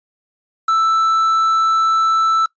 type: tone with quantisation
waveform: triangle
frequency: 1322 Hz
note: E6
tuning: 5 cents sharp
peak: -10 dBFS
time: 0.68-2.46 s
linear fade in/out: 5 ms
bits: 6
effects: noise-tail reverb RT60 0.1 s tail -20 dB re dry + resampled to 16000 Hz